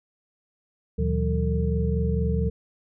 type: tone cluster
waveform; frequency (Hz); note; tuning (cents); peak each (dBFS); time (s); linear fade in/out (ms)
sine; 75.5 / 120.2 / 160.5 / 184.7 / 450.2; D2 / B2 / E3 / F#3 / A4; +48 / -46 / -46 / -3 / +40; -24 / -31 / -29 / -28 / -30; 0.98-2.5; 10
effects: none